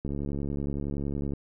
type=click train; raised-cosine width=3 ms; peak=-20 dBFS; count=92; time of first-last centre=0.05-1.335 s; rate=70.8 Hz; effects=none